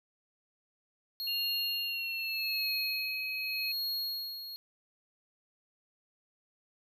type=tone with tremolo; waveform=square; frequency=4300 Hz; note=C8; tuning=47 cents sharp; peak=-32 dBFS; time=1.2-4.56 s; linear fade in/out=0 ms; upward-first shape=sine; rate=0.84 Hz; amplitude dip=65%
type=tone with pitch glide; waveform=sine; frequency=2794 to 2533 Hz; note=F7 to D#7; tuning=0 to +30 cents; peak=-34 dBFS; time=1.27-3.72 s; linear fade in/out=5 ms; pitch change=-170 cents; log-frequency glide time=1.85-2.72 s
effects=none